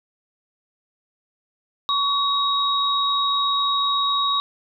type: tone pair together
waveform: sine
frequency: 1126 / 3792 Hz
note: C#6 / A#7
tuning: +27 / +29 cents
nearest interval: octave + major sixth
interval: 2102 cents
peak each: -21 dBFS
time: 1.89-4.4 s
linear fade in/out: 0 ms
effects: none